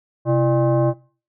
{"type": "tone with frequency modulation", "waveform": "sine", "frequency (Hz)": 130.4, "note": "C3", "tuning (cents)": -5, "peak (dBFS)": -14, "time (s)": [0.25, 0.94], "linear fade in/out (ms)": 50, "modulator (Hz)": 468, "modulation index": 1.2, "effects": ["noise-tail reverb RT60 0.4 s tail -20 dB re dry"]}